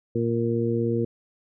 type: harmonic tone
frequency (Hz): 116.54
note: A#2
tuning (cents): 0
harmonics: 1 / 2 / 3 / 4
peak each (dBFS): -27 / -27 / -27 / -27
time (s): 0.15-1.05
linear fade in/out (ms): 5
effects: none